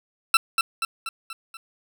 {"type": "tone with echo", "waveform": "20% pulse", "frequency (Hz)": 1338, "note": "E6", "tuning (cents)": 25, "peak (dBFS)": -8, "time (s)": [0.34, 0.37], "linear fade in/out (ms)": 2, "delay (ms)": 240, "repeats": 5, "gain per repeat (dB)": -5, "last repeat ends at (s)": 1.57, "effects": []}